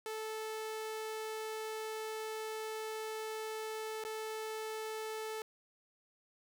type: tone with dropouts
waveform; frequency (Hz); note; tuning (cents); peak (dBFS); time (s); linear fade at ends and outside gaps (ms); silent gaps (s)
sawtooth; 437.4; A4; -10; -35; 0.06-5.42; 1; 4.039-4.049
effects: none